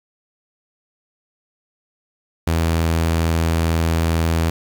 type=tone; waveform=sawtooth; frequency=82.2 Hz; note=E2; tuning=4 cents flat; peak=-12 dBFS; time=2.47-4.5 s; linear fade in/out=5 ms; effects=7-bit